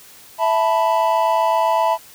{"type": "chord", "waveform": "triangle", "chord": "E suspended fourth", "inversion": "none", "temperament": "equal", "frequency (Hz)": [659.3, 880, 987.8], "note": ["E5", "A5", "B5"], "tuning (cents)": [0, 0, 0], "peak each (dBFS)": -17, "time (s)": [0.38, 1.98], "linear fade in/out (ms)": 50, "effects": ["white hiss -44 dBFS RMS until 2.14 s"]}